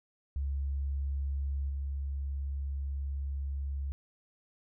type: tone with level steps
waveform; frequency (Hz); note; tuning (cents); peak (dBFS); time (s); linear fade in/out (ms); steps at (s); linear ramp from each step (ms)
sine; 69.3; C#2; 0; -30 / -32; 0.36-3.92; 0; 1.69; 10
effects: none